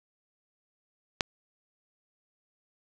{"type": "click", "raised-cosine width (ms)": 0.2, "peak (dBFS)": -7, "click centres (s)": 1.208, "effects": []}